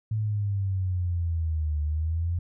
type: exponential two-way sweep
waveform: sine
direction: down then up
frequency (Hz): 110 to 74.4 to 87.7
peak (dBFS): -24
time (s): 0.11-2.39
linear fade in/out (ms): 5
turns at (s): 1.81
effects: none